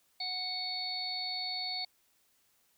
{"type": "harmonic tone", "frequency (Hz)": 740, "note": "F#5", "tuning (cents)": 0, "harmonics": [1, 3, 5, 6], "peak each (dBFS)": [-43, -44, -44, -35], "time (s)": [0.2, 1.85], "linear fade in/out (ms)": 5, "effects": ["white hiss -71 dBFS RMS until 2.77 s"]}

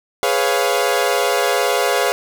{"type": "chord", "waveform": "sawtooth", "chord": "C# dominant seventh", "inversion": "second", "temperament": "equal with one note detuned", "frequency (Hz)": [415.3, 496.7, 554.4, 698.5], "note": ["G#4", "B4", "C#5", "E#5"], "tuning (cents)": [0, 10, 0, 0], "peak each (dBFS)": -17, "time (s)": [0.23, 2.12], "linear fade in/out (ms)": 0, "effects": []}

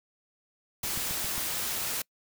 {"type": "noise", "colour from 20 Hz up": "white", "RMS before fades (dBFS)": -32, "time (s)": [0.83, 2.02], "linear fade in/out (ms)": 5}
{"type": "click train", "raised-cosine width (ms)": 5, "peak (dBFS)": -29, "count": 5, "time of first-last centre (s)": [0.84, 1.38], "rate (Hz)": 7.41}
{"effects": ["noise-tail reverb RT60 0.1 s tail -26 dB re dry"]}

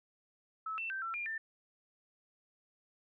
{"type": "tone with pitch steps", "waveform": "sine", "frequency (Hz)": [1301, 2680, 1558, 1345, 2399, 1788], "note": ["E6", "E7", "G6", "E6", "D7", "A6"], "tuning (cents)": [-23, 28, -11, 34, 36, 27], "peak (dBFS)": -36, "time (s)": [0.66, 1.38], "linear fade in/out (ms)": 5, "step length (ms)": 120, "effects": []}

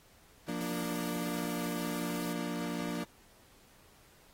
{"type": "chord", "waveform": "35% pulse", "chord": "Bb major", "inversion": "second", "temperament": "equal", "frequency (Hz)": [174.61, 233.1, 293.7], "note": ["F3", "Bb3", "D4"], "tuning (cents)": [0, 0, 0], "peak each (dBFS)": -37, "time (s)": [0.48, 3.04], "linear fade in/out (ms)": 5}
{"type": "noise", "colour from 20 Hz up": "white", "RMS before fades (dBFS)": -47, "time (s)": [0.61, 2.33], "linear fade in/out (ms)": 0}
{"effects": ["pink hiss -62 dBFS RMS until 4.33 s", "AAC 48 kbps"]}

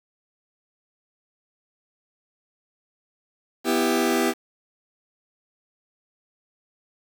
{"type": "chord", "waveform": "sawtooth", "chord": "E minor", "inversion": "second", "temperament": "just", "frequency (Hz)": [247.2, 329.6, 395.6], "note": ["B3", "E4", "G4"], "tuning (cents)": [2, 0, 16], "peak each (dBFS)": -20, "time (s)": [3.64, 4.34], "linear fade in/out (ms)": 50, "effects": ["7-bit"]}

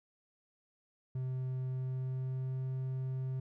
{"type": "tone with pitch glide", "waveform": "triangle", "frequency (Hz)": [129.2, 130.7], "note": ["C3", "C3"], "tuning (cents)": [-21, -1], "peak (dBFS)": -32, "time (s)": [1.15, 3.4], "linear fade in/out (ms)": 5, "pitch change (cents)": 20, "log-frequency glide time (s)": [1.63, 2.66], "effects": []}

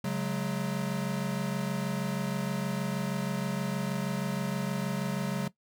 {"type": "chord", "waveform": "square", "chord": "C# suspended fourth", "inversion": "none", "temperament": "equal with one note detuned", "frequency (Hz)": [138.59, 185, 211.3], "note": ["C#3", "F#3", "G#3"], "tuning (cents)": [0, 0, 30], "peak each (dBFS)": [-35, -33, -36], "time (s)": [0.04, 5.48], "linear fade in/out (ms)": 5, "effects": ["noise-tail reverb RT60 0.1 s tail -17 dB re dry"]}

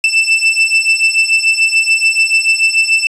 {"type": "beating tone pair", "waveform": "40% pulse", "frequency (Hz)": [2654, 2660.9], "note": ["E7", "E7"], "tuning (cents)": [11, 16], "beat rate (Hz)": 6.9, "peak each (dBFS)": -11, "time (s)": [0.04, 3.07], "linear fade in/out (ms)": 2, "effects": ["resampled to 22050 Hz", "7-bit"]}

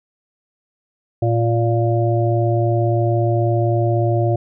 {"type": "harmonic tone with a mistuned harmonic", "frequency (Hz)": 116.4, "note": "A#2", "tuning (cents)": -2, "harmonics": [1, 3, 5, 6], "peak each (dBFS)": [-16, -21, -23, -24], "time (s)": [1.22, 4.36], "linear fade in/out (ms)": 5, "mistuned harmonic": 1, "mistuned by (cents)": -26, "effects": []}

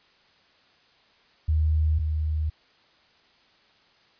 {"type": "tone pair in turn", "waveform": "sine", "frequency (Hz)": [77.78, 77.41], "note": ["D#2", "D#2"], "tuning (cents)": [0, -8], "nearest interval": "unison", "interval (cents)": 8, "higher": "first", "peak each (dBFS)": [-19, -23], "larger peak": "first", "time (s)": [[1.48, 1.99], [1.99, 2.5]], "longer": "neither", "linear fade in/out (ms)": 10, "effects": ["white hiss -60 dBFS RMS until 4.19 s", "resampled to 11025 Hz"]}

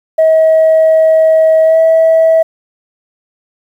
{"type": "tone with pitch glide", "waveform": "sine", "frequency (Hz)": [639, 648.7], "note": ["D#5", "E5"], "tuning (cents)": [46, -28], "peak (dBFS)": -3, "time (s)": [0.18, 2.43], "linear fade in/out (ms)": 10, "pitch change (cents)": 26, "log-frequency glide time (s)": [1.64, 1.78], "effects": ["tanh soft clip ceiling -2 dBFS", "7-bit"]}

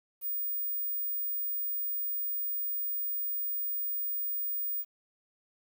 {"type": "tone", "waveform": "sine", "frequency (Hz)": 15000, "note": "A#9", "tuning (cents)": 10, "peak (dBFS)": -30, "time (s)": [0.21, 4.85], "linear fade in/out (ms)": 50, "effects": ["10-bit"]}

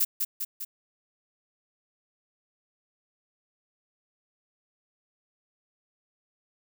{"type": "noise with echo", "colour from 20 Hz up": "violet", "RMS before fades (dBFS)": -23, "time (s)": [0, 0.05], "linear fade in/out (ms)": 10, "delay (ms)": 200, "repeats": 3, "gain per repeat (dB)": -4, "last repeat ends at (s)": 0.65, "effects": []}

